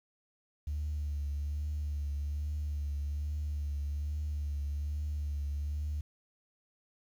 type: tone with vibrato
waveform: sine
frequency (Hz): 73.42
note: D2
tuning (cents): 0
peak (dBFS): -31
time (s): 0.67-6.01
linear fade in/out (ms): 5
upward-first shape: triangle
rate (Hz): 1.2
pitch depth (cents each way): 45
effects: tanh soft clip ceiling -28 dBFS + 10-bit